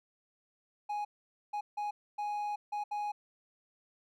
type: tone bursts at uneven times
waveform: triangle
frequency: 830.6 Hz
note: G#5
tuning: in tune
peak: -31 dBFS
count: 6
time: 0.89-1.05 / 1.53-1.61 / 1.77-1.91 / 2.18-2.56 / 2.72-2.84 / 2.91-3.12 s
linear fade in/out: 10 ms
effects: none